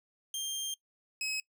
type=tone pair in turn; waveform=20% pulse; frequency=3186 / 2557 Hz; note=G7 / D#7; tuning=+27 / +47 cents; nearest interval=major third; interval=380 cents; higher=first; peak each=-28 dBFS; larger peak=neither; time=0.34-0.74 / 1.21-1.4 s; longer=first; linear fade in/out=2 ms; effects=noise-tail reverb RT60 0.1 s tail -22 dB re dry